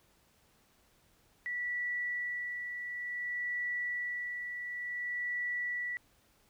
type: tone with tremolo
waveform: sine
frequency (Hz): 1950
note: B6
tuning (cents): -23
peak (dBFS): -32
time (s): 1.46-5.97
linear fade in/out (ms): 0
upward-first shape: sine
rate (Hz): 0.56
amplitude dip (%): 45
effects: pink hiss -68 dBFS RMS until 6.49 s